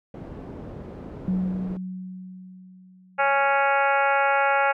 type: low-pass noise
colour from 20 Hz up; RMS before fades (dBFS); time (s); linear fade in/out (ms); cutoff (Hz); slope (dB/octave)
white; -38; 0.14-1.77; 2; 360; 12
type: tone with exponential decay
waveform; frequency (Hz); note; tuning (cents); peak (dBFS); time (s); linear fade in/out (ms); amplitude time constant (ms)
sine; 185; F#3; 0; -20; 1.28-3.68; 0; 520
type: harmonic tone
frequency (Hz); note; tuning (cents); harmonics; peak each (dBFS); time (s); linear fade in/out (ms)
277.2; C#4; 0; 2 / 3 / 4 / 5 / 6 / 7 / 8 / 9 / 10; -25 / -22 / -31 / -24 / -29 / -34 / -31 / -34 / -39; 3.18-4.73; 20
effects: none